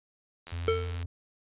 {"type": "click train", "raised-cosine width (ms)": 0.2, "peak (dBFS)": -26, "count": 48, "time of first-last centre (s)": [0.47, 1.028], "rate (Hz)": 84.3}
{"type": "tone", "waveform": "triangle", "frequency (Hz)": 86, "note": "F2", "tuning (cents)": -26, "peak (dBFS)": -30, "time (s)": [0.52, 1.06], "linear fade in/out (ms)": 5}
{"type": "tone with exponential decay", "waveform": "square", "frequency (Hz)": 447.8, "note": "A4", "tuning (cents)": 30, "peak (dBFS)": -21, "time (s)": [0.68, 1.03], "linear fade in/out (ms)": 0, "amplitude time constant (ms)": 76}
{"effects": ["resampled to 8000 Hz"]}